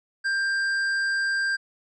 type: tone with tanh clipping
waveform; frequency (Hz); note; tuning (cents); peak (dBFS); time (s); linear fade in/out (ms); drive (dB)
sine; 1587; G6; +21; -24; 0.24-1.57; 20; 10
effects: resampled to 22050 Hz